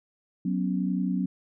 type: chord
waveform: sine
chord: F# suspended fourth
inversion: none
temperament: equal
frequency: 185 / 246.9 / 277.2 Hz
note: F#3 / B3 / C#4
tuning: 0 / 0 / 0 cents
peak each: -26 / -31 / -31 dBFS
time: 0.45-1.26 s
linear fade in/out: 5 ms
effects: none